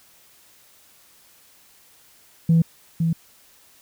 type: tone with echo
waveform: sine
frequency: 164.81 Hz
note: E3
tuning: in tune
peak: -11 dBFS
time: 2.49-2.62 s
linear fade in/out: 5 ms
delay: 510 ms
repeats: 1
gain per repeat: -6 dB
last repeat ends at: 3.13 s
effects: tanh soft clip ceiling -10 dBFS + white hiss -54 dBFS RMS until 3.81 s